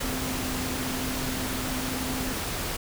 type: tone in noise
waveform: sine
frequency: 257.5 Hz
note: C4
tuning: 28 cents flat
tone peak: -33 dBFS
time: 0.03-2.34 s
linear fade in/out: 10 ms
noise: pink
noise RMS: -31 dBFS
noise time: 0-2.77 s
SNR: -5 dB
effects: none